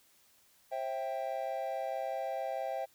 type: chord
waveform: triangle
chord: C major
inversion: none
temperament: equal with one note detuned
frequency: 533 / 659.3 / 784 Hz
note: C5 / E5 / G5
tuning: +32 / 0 / 0 cents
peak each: -37 / -36 / -36 dBFS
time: 0.71-2.86 s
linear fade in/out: 20 ms
effects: white hiss -66 dBFS RMS until 2.94 s